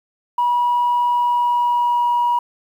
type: tone with pitch glide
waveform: sine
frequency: 968 to 961.9 Hz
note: B5 to B5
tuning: -35 to -46 cents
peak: -13 dBFS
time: 0.38-2.39 s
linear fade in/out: 5 ms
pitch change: -11 cents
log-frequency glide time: 1.09-2.06 s
effects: tanh soft clip ceiling -11 dBFS + 8-bit